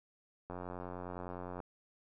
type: click train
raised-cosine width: 1 ms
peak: -29 dBFS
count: 100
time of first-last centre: 0.5-1.602 s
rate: 89.8 Hz
effects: none